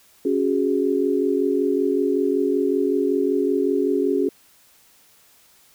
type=chord; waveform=sine; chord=C# suspended fourth; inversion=none; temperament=equal; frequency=277.2 / 370 / 415.3 Hz; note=C#4 / F#4 / G#4; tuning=0 / 0 / 0 cents; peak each=-22 dBFS; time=0.25-4.29 s; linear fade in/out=5 ms; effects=white hiss -55 dBFS RMS until 5.74 s

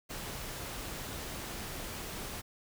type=noise; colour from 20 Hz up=pink; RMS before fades=-41 dBFS; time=0.09-2.42 s; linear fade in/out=20 ms; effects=none

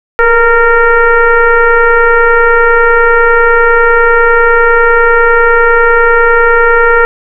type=tone with frequency modulation; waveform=sine; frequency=929 Hz; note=A#5; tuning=6 cents flat; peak=-3 dBFS; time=0.19-7.05 s; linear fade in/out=0 ms; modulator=457 Hz; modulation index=1.9; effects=none

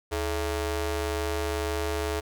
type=ring-modulated tone; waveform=sawtooth; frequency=250 Hz; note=B3; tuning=21 cents sharp; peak=-20 dBFS; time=0.11-2.21 s; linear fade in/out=20 ms; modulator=176 Hz; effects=none

